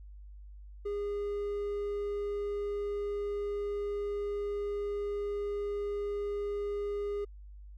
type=tone; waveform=triangle; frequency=408.8 Hz; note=G#4; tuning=27 cents flat; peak=-30 dBFS; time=0.85-7.25 s; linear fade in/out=10 ms; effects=added 50 Hz sine -46 dBFS peak until 7.77 s